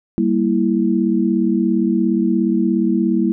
sine chord, E diminished, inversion first, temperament equal, 196 / 233.1 / 329.6 Hz, G3 / Bb3 / E4, 0 / 0 / 0 cents, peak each -18 dBFS, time 0.18-3.32 s, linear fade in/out 0 ms, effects none

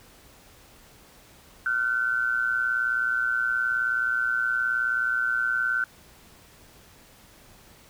sine tone pair together, 1396.9 / 1515.9 Hz, F6 / F#6, 0 / +42 cents, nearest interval minor second, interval 142 cents, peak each -27 / -24 dBFS, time 1.66-5.84 s, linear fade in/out 2 ms, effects pink hiss -53 dBFS RMS until 7.89 s

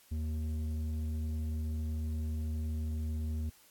square tone with low-pass filter, 77.7 Hz, D#2, 2 cents flat, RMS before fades -35 dBFS, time 0.11-3.5 s, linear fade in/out 10 ms, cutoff 200 Hz, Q 1.2, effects white hiss -62 dBFS RMS until 3.7 s + AAC 64 kbps

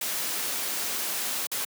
white noise with dropouts, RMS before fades -30 dBFS, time 0.01-1.65 s, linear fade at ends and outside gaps 5 ms, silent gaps 1.47-1.515 s, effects high-pass 200 Hz 12 dB/octave

